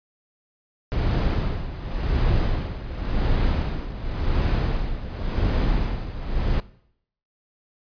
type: noise with tremolo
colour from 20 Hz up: brown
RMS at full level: -20 dBFS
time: 0.92-6.6 s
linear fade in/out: 0 ms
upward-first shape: sine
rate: 0.91 Hz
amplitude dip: 75%
effects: noise-tail reverb RT60 0.7 s tail -19 dB re dry + resampled to 11025 Hz